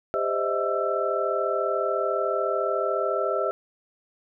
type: tone cluster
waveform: sine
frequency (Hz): 398.6 / 519 / 613 / 653 / 1332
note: G4 / C5 / D#5 / E5 / E6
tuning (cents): +29 / -14 / -26 / -17 / +18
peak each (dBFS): -29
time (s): 0.14-3.51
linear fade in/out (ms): 0
effects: none